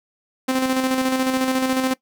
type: tone with tremolo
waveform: sawtooth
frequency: 260.4 Hz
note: C4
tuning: 8 cents flat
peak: -13 dBFS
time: 0.48-1.94 s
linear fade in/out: 10 ms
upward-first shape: square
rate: 14 Hz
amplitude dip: 40%
effects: noise-tail reverb RT60 0.1 s tail -20 dB re dry